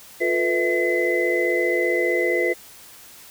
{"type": "tone cluster", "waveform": "sine", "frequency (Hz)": [352.9, 441, 496.2, 653, 2028], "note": ["F4", "A4", "B4", "E5", "B6"], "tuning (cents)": [18, 4, 8, -17, 45], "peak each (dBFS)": [-23, -28, -24, -29, -23], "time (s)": [0.2, 2.54], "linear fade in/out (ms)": 20, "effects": ["white hiss -45 dBFS RMS until 3.3 s"]}